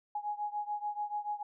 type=beating tone pair; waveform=sine; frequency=830.6 / 837.5 Hz; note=G#5 / G#5; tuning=0 / +14 cents; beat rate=6.9 Hz; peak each=-36 / -38 dBFS; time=0.15-1.43 s; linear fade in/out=5 ms; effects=none